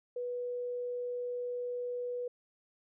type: tone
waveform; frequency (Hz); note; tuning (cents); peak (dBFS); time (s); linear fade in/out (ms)
sine; 490; B4; -14; -34; 0.16-2.28; 5
effects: none